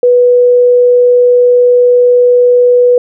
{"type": "tone", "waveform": "sine", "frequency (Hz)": 491, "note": "B4", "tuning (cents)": -10, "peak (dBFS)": -3, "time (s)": [0.03, 2.98], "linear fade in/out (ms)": 2, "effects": []}